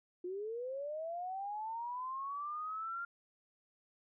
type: linear sweep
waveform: sine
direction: up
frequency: 349.2 to 1400 Hz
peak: -38 dBFS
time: 0.24-3.05 s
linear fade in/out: 5 ms
effects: none